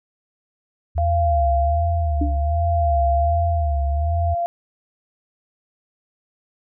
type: tone with vibrato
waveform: sine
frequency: 76.2 Hz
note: D#2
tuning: 36 cents flat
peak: -18 dBFS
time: 0.95-4.35 s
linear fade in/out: 20 ms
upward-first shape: sine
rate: 1.3 Hz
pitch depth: 150 cents each way
type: tone with tremolo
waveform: sine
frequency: 689 Hz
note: F5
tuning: 24 cents flat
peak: -17 dBFS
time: 0.98-4.46 s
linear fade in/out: 0 ms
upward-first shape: sine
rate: 0.6 Hz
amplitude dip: 70%
type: tone with exponential decay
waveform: sine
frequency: 293.3 Hz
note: D4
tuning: 2 cents flat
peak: -17 dBFS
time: 2.21-2.4 s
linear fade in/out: 5 ms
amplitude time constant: 41 ms
effects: none